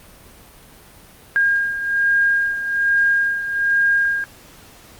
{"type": "beating tone pair", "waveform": "sine", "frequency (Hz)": [1617, 1618.2], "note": ["G#6", "G#6"], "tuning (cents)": [-47, -45], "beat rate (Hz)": 1.2, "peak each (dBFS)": [-16, -22], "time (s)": [1.36, 4.24], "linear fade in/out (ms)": 0, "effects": ["pink hiss -45 dBFS RMS until 4.99 s", "Opus 32 kbps"]}